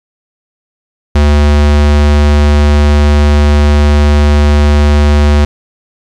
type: tone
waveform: square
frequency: 73.42 Hz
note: D2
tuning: in tune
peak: -5 dBFS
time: 1.15-5.45 s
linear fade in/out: 5 ms
effects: low-pass 6000 Hz 12 dB/octave + 7-bit